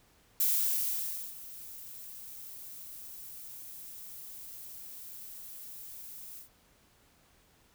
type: noise with ADSR envelope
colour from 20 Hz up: violet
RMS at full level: -27 dBFS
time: 0.4-6.49 s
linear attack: 4 ms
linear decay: 930 ms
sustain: -19 dB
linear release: 110 ms
effects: pink hiss -65 dBFS RMS until 7.74 s